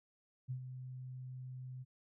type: tone with ADSR envelope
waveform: sine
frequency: 128.1 Hz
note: C3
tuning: 36 cents flat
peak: -36 dBFS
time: 0.48-1.85 s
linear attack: 27 ms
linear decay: 88 ms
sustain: -8 dB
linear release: 33 ms
effects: none